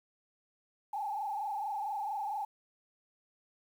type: tone with frequency modulation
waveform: sine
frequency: 830.6 Hz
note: G#5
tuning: in tune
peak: -33 dBFS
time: 0.93-2.45 s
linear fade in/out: 5 ms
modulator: 24.4 Hz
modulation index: 1.9
effects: 10-bit